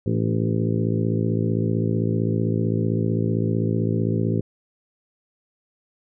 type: harmonic tone with a mistuned harmonic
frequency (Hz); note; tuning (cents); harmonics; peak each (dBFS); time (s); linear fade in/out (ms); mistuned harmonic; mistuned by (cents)
55.6; A1; +19; 2 / 3 / 4 / 5 / 6 / 7 / 8 / 9; -23 / -25 / -27 / -31 / -31 / -29 / -35 / -35; 0.06-4.41; 5; 5; +37
effects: none